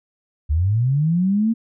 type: linear sweep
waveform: sine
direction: up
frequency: 69.3 to 231.8 Hz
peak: -15 dBFS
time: 0.49-1.54 s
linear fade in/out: 20 ms
effects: none